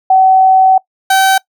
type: tone pair in turn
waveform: sine / 30% pulse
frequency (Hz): 758 / 769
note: F#5 / G5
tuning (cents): +42 / -33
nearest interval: unison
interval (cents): 25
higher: second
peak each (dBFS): -4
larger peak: neither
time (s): 0.1-0.78 / 1.1-1.38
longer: first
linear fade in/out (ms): 5
effects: noise-tail reverb RT60 0.1 s tail -22 dB re dry